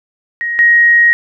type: tone pair in turn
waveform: sine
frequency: 1883 / 1883 Hz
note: A#6 / A#6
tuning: +17 / +17 cents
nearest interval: unison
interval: 0 cents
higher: neither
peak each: -15 / -5 dBFS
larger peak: second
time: 0.41-0.59 / 0.59-1.13 s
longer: second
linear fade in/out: 0 ms
effects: none